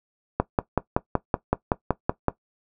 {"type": "click train", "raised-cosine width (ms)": 1, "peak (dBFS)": -5, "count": 11, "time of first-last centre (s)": [0.4, 2.283], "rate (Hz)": 5.31, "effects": ["noise-tail reverb RT60 0.1 s tail -17 dB re dry"]}